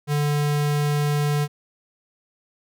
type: tone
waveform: square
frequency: 146.83 Hz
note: D3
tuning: in tune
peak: -20 dBFS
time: 0.07-1.48 s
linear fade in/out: 50 ms
effects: none